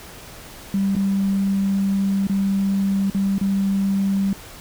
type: tone with dropouts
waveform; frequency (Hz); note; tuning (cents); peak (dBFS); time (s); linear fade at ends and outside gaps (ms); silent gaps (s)
triangle; 196; G3; 0; -13; 0.74-4.33; 2; 0.952-0.964 / 2.27-2.296 / 3.1-3.147 / 3.382-3.412
effects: tanh soft clip ceiling -15 dBFS + pink hiss -40 dBFS RMS until 4.6 s